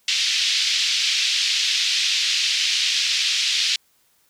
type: band-pass noise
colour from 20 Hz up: pink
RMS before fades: -21 dBFS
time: 0.08-3.76 s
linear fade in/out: 2 ms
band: 2700 to 5400 Hz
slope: 24 dB/octave
effects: white hiss -62 dBFS RMS until 4.29 s